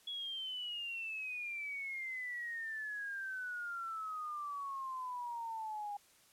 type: exponential sweep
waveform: sine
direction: down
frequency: 3376 to 810 Hz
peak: -39 dBFS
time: 0.07-5.97 s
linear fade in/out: 5 ms
effects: white hiss -66 dBFS RMS until 6.32 s + low-pass 12000 Hz 12 dB/octave